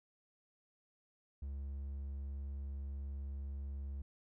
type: tone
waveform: triangle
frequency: 69.3 Hz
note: C#2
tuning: in tune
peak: -38 dBFS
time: 1.42-4.02 s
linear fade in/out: 5 ms
effects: none